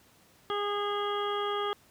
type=harmonic tone; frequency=410 Hz; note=G#4; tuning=22 cents flat; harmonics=1 / 2 / 3 / 4 / 5 / 7 / 8; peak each=-32 / -37 / -33 / -44 / -46 / -46 / -39 dBFS; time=0.5-1.73 s; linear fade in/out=0 ms; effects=pink hiss -61 dBFS RMS until 1.9 s + high-pass 80 Hz 12 dB/octave